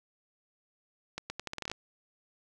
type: accelerating click train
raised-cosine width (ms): 0.2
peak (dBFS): -19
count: 11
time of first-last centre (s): 1.18-1.716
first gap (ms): 120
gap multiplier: 0.8
effects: none